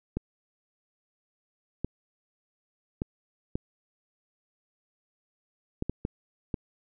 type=clicks; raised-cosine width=3 ms; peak=-16 dBFS; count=8; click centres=0.17 / 1.846 / 3.019 / 3.555 / 5.824 / 5.896 / 6.051 / 6.542 s; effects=none